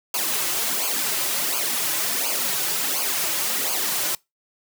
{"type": "noise with flanger", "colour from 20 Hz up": "white", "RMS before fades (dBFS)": -24, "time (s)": [0.14, 4.15], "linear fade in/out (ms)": 2, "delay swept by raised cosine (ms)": [0.53, 4.43], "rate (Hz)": 1.4, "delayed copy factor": -0.75, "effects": ["noise-tail reverb RT60 0.2 s tail -24 dB re dry", "high-pass 200 Hz 12 dB/octave"]}